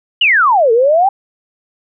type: exponential two-way sweep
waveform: sine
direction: down then up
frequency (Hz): 3017 to 440 to 813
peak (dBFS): -7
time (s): 0.21-1.09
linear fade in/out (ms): 5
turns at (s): 0.72
effects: none